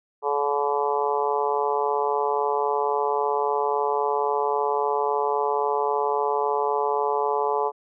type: harmonic tone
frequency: 143.7 Hz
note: D3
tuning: 37 cents flat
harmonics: 3 / 4 / 5 / 6 / 7 / 8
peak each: -25 / -32 / -30 / -26 / -28 / -33 dBFS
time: 0.22-7.72 s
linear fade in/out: 50 ms
effects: none